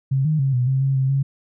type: tone with pitch steps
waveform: sine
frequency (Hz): 134.6 / 155 / 135.6 / 124.3 / 133.3 / 135.8 / 132.8 / 137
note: C3 / D#3 / C#3 / B2 / C3 / C#3 / C3 / C#3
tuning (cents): +49 / -6 / -38 / +12 / +33 / -35 / +26 / -20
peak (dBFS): -16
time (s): 0.11-1.23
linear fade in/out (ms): 10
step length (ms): 140
effects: none